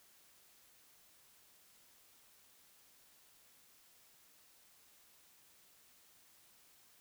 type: silence
effects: white hiss -66 dBFS RMS until 7 s